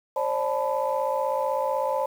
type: tone cluster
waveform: sine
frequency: 535 / 591 / 871 / 996 Hz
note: C5 / D5 / A5 / B5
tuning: +38 / +11 / -18 / +14 cents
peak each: -26 / -29 / -28 / -30 dBFS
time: 0.16-2.06 s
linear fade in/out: 5 ms
effects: tanh soft clip ceiling -14 dBFS + 8-bit